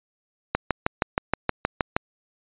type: click train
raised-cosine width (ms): 0.5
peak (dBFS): -5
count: 10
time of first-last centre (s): 0.55-1.965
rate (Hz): 6.36
effects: resampled to 8000 Hz